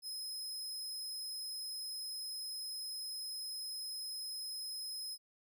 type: tone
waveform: sawtooth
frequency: 5110 Hz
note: D#8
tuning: 45 cents sharp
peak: -38 dBFS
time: 0.02-5.18 s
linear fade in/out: 50 ms
effects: none